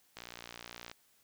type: click train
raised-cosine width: 0.2 ms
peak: -27 dBFS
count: 45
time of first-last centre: 0.17-0.915 s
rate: 59.1 Hz
effects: white hiss -69 dBFS RMS until 1.23 s